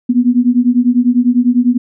sine beating tone pair, 240 / 250 Hz, B3 / B3, -49 / +21 cents, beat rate 10 Hz, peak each -11 dBFS, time 0.09-1.78 s, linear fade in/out 10 ms, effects none

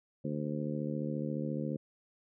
harmonic tone, 74.4 Hz, D2, 23 cents sharp, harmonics 2 / 3 / 4 / 5 / 6 / 7, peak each -37 / -37 / -40 / -45 / -46 / -42 dBFS, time 0.24-1.77 s, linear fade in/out 10 ms, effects none

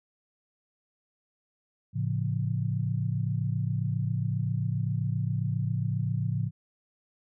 sine chord, A augmented, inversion none, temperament just, 110 / 137.5 / 171.88 Hz, A2 / C#3 / E#3, 0 / -14 / -27 cents, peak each -29 / -30 / -33 dBFS, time 1.93-6.51 s, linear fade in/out 50 ms, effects none

